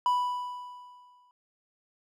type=tone with exponential decay; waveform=triangle; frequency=987.8 Hz; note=B5; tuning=in tune; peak=-19 dBFS; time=0.06-1.31 s; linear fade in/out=1 ms; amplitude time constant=270 ms; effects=none